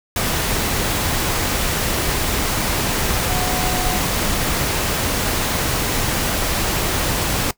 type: tone in noise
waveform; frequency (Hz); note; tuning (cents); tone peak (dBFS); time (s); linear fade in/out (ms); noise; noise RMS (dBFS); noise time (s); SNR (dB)
sine; 730; F#5; -24; -25; 3.29-3.99; 2; pink; -20; 0.16-7.51; -8
effects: noise-tail reverb RT60 0.1 s tail -19 dB re dry